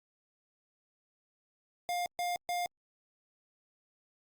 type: tone bursts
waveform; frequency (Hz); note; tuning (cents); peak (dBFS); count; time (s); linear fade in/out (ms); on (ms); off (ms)
square; 706; F5; +19; -32; 3; 1.89-2.66; 0; 170; 130
effects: Opus 48 kbps